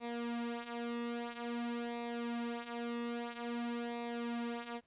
sawtooth tone with flanger, 236.7 Hz, A#3, 27 cents sharp, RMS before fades -40 dBFS, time 0-4.81 s, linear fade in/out 50 ms, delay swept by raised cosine 0.64 to 5.54 ms, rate 0.5 Hz, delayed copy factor -0.7, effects pink hiss -74 dBFS RMS until 4.86 s + resampled to 8000 Hz

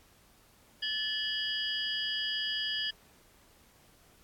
sine tone cluster, 1740 / 2946 / 3255 / 4886 Hz, A6 / F#7 / G#7 / D#8, -20 / -8 / -36 / -32 cents, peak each -37 / -36 / -35 / -38 dBFS, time 0.82-2.91 s, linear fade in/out 10 ms, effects pink hiss -62 dBFS RMS until 4.23 s + AAC 64 kbps

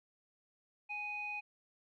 square tone with low-pass filter, 830.6 Hz, G#5, in tune, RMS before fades -41 dBFS, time 0.89-1.41 s, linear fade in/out 20 ms, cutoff 2400 Hz, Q 9.5, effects none

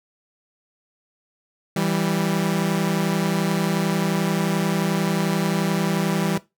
sawtooth tone pair together, 164.45 / 195.8 Hz, E3 / G3, -4 / -2 cents, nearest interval minor third, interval 302 cents, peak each -19 dBFS, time 1.76-6.38 s, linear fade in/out 5 ms, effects noise-tail reverb RT60 0.2 s tail -17 dB re dry

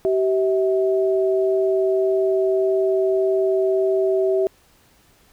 sine tone pair together, 384.1 / 646 Hz, G4 / E5, -35 / -35 cents, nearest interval major sixth, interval 900 cents, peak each -17 / -22 dBFS, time 0.05-4.47 s, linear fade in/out 0 ms, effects pink hiss -56 dBFS RMS until 5.32 s

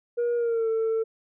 sine tone with pitch glide, 476.8 to 447.4 Hz, A#4 to A4, +39 to +29 cents, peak -20 dBFS, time 0.17-1.04 s, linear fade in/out 20 ms, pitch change -110 cents, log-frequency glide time 0.36-0.68 s, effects tanh soft clip ceiling -21 dBFS

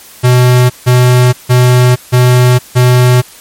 square tone bursts, 124.8 Hz, B2, 19 cents sharp, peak -4 dBFS, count 5, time 0.23-3.22 s, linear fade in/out 20 ms, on 470 ms, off 160 ms, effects white hiss -35 dBFS RMS until 3.4 s + MP3 64 kbps

